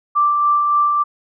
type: tone with tremolo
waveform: sine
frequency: 1174.7 Hz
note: D6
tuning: in tune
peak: -11 dBFS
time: 0.15-1.04 s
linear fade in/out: 20 ms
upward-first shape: sine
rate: 3.5 Hz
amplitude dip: 30%
effects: none